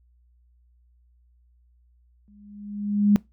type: tone with exponential growth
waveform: sine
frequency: 205.3 Hz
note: G#3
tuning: 20 cents flat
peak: -12 dBFS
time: 2.28-3.16 s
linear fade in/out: 0 ms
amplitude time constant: 190 ms
effects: noise-tail reverb RT60 0.2 s tail -22 dB re dry + added 60 Hz sine -57 dBFS peak until 3.32 s